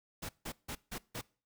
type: noise bursts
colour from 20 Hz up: pink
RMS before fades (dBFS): -41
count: 5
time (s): 0.22-1.215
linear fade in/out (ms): 10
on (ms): 71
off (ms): 160
effects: noise-tail reverb RT60 0.4 s tail -23 dB re dry